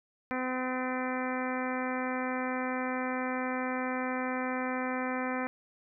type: harmonic tone with a mistuned harmonic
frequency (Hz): 255.4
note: C4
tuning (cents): -42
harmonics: 1 / 2 / 3 / 4 / 5 / 6 / 7 / 8 / 9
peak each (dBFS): -34 / -37 / -39 / -40 / -41 / -42 / -42 / -43 / -44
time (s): 0.31-5.47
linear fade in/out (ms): 0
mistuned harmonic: 9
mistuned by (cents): +42
effects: none